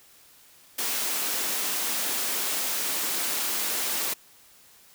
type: high-pass noise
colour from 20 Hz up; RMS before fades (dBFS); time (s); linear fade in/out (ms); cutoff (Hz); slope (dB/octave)
white; -28; 0.78-4.14; 10; 200; 24
effects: white hiss -55 dBFS RMS until 4.94 s